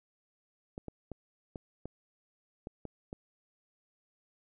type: clicks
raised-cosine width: 2 ms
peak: -27 dBFS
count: 8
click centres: 0.779 / 0.883 / 1.117 / 1.558 / 1.856 / 2.671 / 2.853 / 3.129 s
effects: none